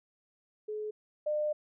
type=tone pair in turn; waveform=sine; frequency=425.9 / 602.3 Hz; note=G#4 / D5; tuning=+44 / +44 cents; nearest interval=tritone; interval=600 cents; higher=second; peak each=-34 / -28 dBFS; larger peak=second; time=0.68-0.91 / 1.26-1.53 s; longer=second; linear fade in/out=10 ms; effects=none